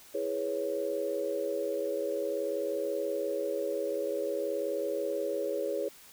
sine chord, C# minor seventh, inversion first, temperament equal, 329.6 / 415.3 / 493.9 / 554.4 Hz, E4 / G#4 / B4 / C#5, 0 / 0 / 0 / 0 cents, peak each -39 / -34 / -37 / -33 dBFS, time 0.14-5.89 s, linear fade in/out 10 ms, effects white hiss -54 dBFS RMS until 6.12 s

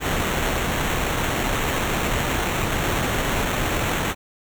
pink noise with sample-and-hold, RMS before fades -23 dBFS, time 0-4.15 s, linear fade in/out 50 ms, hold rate 4900 Hz, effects none

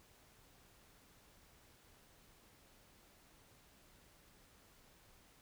silence, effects pink hiss -66 dBFS RMS until 5.41 s

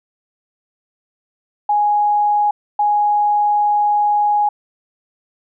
sine tone bursts at uneven times, 830.6 Hz, G#5, in tune, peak -12 dBFS, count 2, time 1.69-2.51 / 2.79-4.49 s, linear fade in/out 5 ms, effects none

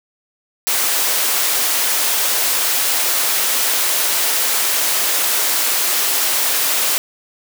white high-pass noise, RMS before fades -17 dBFS, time 0.67-6.98 s, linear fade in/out 0 ms, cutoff 410 Hz, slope 12 dB/octave, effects none

